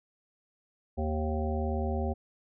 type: harmonic tone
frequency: 77.5 Hz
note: D#2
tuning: 6 cents flat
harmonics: 1 / 3 / 5 / 7 / 9 / 10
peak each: -30 / -35 / -37 / -38 / -40 / -40 dBFS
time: 0.97-2.14 s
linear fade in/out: 20 ms
effects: none